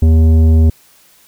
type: tone with tanh clipping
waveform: sine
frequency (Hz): 80.1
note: E2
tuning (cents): -49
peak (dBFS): -7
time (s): 0.02-0.7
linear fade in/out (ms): 5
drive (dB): 11
effects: white hiss -48 dBFS RMS until 1.27 s